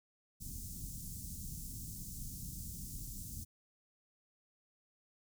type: band-stop noise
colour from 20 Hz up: pink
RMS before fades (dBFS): -45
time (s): 0.4-3.45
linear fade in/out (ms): 20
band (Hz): 210 to 6300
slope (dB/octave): 24
effects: none